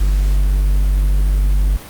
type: tone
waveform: triangle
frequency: 48.71 Hz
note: G1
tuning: 10 cents flat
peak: -9 dBFS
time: 0-1.77 s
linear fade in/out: 10 ms
effects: pink hiss -35 dBFS RMS until 1.89 s + Opus 48 kbps